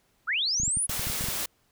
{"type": "linear sweep", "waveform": "sine", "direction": "up", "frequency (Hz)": [1207, 10548], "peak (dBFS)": -24, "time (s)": [0.27, 0.87], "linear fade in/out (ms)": 20}
{"type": "clicks", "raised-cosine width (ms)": 5, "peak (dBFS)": -23, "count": 11, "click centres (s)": [0.6, 0.634, 0.679, 0.771, 0.896, 0.995, 1.07, 1.1, 1.21, 1.241, 1.286]}
{"type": "noise", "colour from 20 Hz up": "white", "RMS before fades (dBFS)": -31, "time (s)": [0.89, 1.46], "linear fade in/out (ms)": 5}
{"effects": ["pink hiss -68 dBFS RMS until 1.71 s"]}